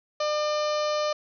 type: harmonic tone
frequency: 600 Hz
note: D5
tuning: 37 cents sharp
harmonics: 1 / 2 / 3 / 4 / 5 / 6 / 7 / 8 / 9 / 10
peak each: -25 / -30 / -42 / -40 / -40 / -43 / -38 / -42 / -44 / -43 dBFS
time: 0.2-1.13 s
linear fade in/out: 5 ms
effects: none